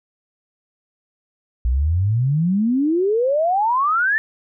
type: exponential sweep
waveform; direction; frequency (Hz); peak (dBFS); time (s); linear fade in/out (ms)
sine; up; 57.6 to 1807; -15; 1.65-4.18; 0
effects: none